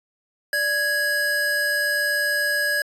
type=tone pair together; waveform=square; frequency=587.3 / 1661.2 Hz; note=D5 / G#6; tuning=0 / 0 cents; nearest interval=octave + tritone; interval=1800 cents; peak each=-30 / -21 dBFS; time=0.53-2.82 s; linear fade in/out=2 ms; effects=resampled to 32000 Hz